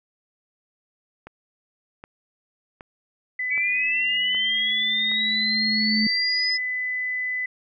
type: click train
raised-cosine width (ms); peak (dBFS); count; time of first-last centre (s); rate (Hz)
0.5; -24; 6; 1.27-5.116; 1.3
type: tone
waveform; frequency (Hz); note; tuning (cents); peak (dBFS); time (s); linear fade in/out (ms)
sine; 2004; B6; +25; -24; 3.39-7.46; 5
type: linear sweep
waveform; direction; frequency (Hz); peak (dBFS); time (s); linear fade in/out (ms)
sine; up; 2248 to 5100; -22; 3.5-6.58; 20
type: tone with exponential growth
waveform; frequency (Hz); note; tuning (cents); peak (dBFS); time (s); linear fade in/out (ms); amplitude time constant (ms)
sine; 214.8; A3; -41; -20; 3.67-6.07; 2; 520
effects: none